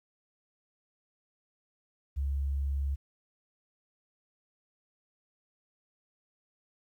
sine tone, 69.4 Hz, C#2, 3 cents sharp, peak -28 dBFS, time 2.16-2.96 s, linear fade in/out 20 ms, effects 11-bit

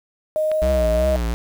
sine tone with pitch glide, 620 to 623.6 Hz, D#5 to D#5, -6 to +4 cents, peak -17 dBFS, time 0.36-1.16 s, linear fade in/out 0 ms, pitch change +10 cents, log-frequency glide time 0.47-0.63 s
click, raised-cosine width 0.3 ms, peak -16 dBFS, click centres 0.516 s
square tone with vibrato, 61.74 Hz, B1, in tune, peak -20 dBFS, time 0.62-1.34 s, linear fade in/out 0 ms, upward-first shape triangle, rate 2.7 Hz, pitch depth 170 cents each way
effects 7-bit

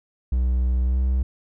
triangle tone with pitch glide, 62.4 to 64.19 Hz, B1 to C2, +19 to -32 cents, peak -16 dBFS, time 0.32-1.23 s, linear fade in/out 5 ms, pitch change +49 cents, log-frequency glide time 0.83-0.98 s, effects none

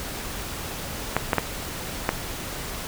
clicks, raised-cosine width 0.5 ms, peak -4 dBFS, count 4, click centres 1.166 / 1.332 / 1.383 / 2.091 s, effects pink hiss -33 dBFS RMS until 2.87 s

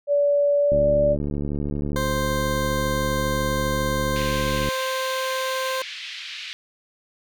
sine tone with pitch glide, 575 to 585.7 Hz, D5 to D5, -37 to -5 cents, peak -16 dBFS, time 0.07-1.17 s, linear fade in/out 50 ms, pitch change +32 cents, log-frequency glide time 0.58-0.9 s
click train, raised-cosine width 3 ms, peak -15 dBFS, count 289, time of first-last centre 0.72-4.687 s, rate 72.6 Hz
20% pulse tone, 523 Hz, C5, 1 cent flat, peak -19 dBFS, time 1.96-5.82 s, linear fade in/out 2 ms
white band-pass noise, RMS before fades -35 dBFS, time 4.16-6.53 s, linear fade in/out 0 ms, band 2000 to 3900 Hz, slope 24 dB/octave
effects none

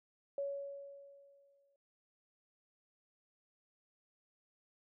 sine tone with exponential decay, 560 Hz, C#5, 18 cents sharp, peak -34 dBFS, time 0.38-1.76 s, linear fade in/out 2 ms, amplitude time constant 300 ms, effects none

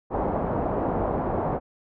white low-pass noise, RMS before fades -26 dBFS, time 0.1-1.6 s, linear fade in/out 50 ms, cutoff 860 Hz, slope 24 dB/octave, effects none

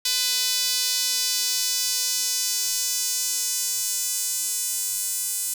sawtooth tone with high-pass filter sweep, 499.9 Hz, B4, 21 cents sharp, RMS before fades -25 dBFS, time 0.05-5.54 s, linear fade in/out 5 ms, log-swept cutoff 4200 to 8400 Hz, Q 1.7, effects 7-bit

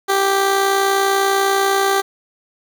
15% pulse tone with amplitude modulation, 392 Hz, G4, in tune, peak -6 dBFS, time 0.08-2.02 s, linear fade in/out 20 ms, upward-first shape sine, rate 60.1 Hz, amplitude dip 40%, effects none

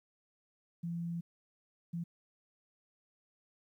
sine tone bursts at uneven times, 169.8 Hz, F3, 48 cents flat, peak -35 dBFS, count 2, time 0.83-1.21 / 1.93-2.04 s, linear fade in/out 10 ms, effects 12-bit

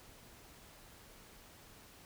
silence, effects pink hiss -58 dBFS RMS until 2.05 s

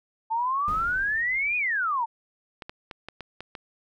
sine exponential two-way sweep, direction up then down, 880 to 2500 to 880 Hz, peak -23 dBFS, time 0.3-2.06 s, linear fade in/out 20 ms, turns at 1.57 s
brown noise with exponential decay, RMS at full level -33 dBFS, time 0.68-1.93 s, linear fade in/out 1 ms, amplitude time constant 270 ms
clicks, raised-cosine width 0.3 ms, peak -21 dBFS, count 7, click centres 2.622 / 2.695 / 2.912 / 3.086 / 3.207 / 3.406 / 3.552 s
effects none

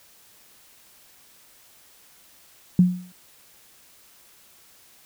sine tone with exponential decay, 180.3 Hz, F#3, 45 cents flat, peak -9 dBFS, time 2.79-3.12 s, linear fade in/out 2 ms, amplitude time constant 70 ms, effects white hiss -54 dBFS RMS until 5.05 s

